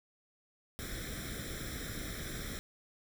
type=noise with comb filter; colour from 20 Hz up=pink; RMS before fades=-41 dBFS; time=0.79-2.59 s; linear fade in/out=0 ms; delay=0.54 ms; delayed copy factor=+0.9; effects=none